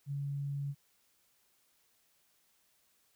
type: tone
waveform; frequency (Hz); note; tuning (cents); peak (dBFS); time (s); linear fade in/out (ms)
sine; 141.2; C#3; +32; -34; 0.06-0.75; 50
effects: white hiss -72 dBFS RMS until 3.15 s